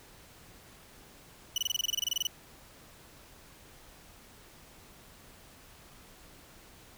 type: tone bursts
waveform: 30% pulse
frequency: 2960 Hz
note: F#7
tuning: in tune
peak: -24 dBFS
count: 16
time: 1.56-2.27 s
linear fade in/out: 2 ms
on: 20 ms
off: 26 ms
effects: pink hiss -55 dBFS RMS until 6.97 s